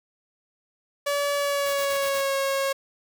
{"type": "tone with pitch glide", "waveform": "sawtooth", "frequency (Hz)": [572, 546.5], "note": ["D5", "C#5"], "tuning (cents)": [-46, -25], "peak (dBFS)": -19, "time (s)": [1.06, 2.73], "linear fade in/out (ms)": 10, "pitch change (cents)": -79, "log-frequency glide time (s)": [1.35, 2.35]}
{"type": "noise bursts", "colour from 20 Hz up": "white", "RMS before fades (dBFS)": -37, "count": 5, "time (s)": [1.66, 2.211], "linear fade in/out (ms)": 2, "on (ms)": 71, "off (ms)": 49}
{"effects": []}